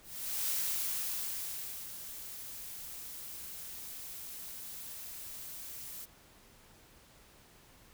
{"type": "noise with ADSR envelope", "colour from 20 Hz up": "blue", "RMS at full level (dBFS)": -33, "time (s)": [0.02, 6.06], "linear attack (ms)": 460, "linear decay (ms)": 1400, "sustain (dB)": -12, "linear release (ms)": 19, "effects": ["pink hiss -60 dBFS RMS until 7.93 s"]}